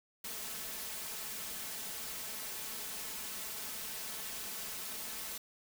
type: noise with comb filter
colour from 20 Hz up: white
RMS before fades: -42 dBFS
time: 0.24-5.38 s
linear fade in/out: 5 ms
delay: 4.6 ms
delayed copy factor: +0.55
effects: none